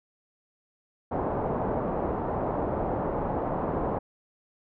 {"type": "low-pass noise", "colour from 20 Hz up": "white", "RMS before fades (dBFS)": -29, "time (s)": [1.11, 3.99], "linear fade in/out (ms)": 10, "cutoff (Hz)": 870, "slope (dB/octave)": 24, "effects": []}